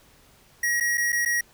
square tone with dropouts, 1900 Hz, A#6, 33 cents sharp, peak -22 dBFS, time 0.63-1.41 s, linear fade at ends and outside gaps 5 ms, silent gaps 0.801-0.807 / 0.974-0.978 / 1.122-1.127 / 1.251-1.258 s, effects pink hiss -56 dBFS RMS until 1.53 s

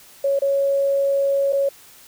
sine tone with dropouts, 554.4 Hz, C#5, in tune, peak -16 dBFS, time 0.24-1.69 s, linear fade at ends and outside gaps 5 ms, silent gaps 0.391-0.419 / 1.525-1.53 s, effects white hiss -47 dBFS RMS until 2.07 s

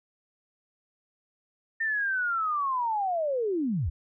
sine linear sweep, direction down, 1823 to 59.3 Hz, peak -25 dBFS, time 1.8-3.9 s, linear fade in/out 10 ms, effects none

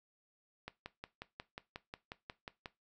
click train, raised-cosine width 0.3 ms, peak -27 dBFS, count 12, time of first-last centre 0.68-2.658 s, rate 5.56 Hz, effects noise-tail reverb RT60 0.2 s tail -17 dB re dry

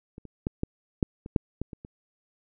clicks, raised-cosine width 3 ms, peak -29 / -30 / -14 / -14 / -9 / -25 / -8 / -18 / -26 / -28 dBFS, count 10, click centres 0.181 / 0.253 / 0.469 / 0.634 / 1.028 / 1.261 / 1.362 / 1.616 / 1.732 / 1.849 s, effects none

